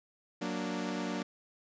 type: chord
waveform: sawtooth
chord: Gb augmented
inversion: none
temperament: equal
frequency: 185 / 233.1 / 293.7 Hz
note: Gb3 / Bb3 / D4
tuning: 0 / 0 / 0 cents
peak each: -34 dBFS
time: 0.41-1.23 s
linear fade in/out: 10 ms
effects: resampled to 16000 Hz